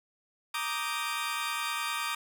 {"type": "chord", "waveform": "20% pulse", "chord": "Eb major seventh", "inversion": "second", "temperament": "equal", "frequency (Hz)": [932.3, 1174.7, 1244.5, 1568], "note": ["Bb5", "D6", "Eb6", "G6"], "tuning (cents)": [0, 0, 0, 0], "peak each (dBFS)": [-33, -30, -31, -35], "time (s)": [0.54, 2.15], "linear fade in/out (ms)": 5, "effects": []}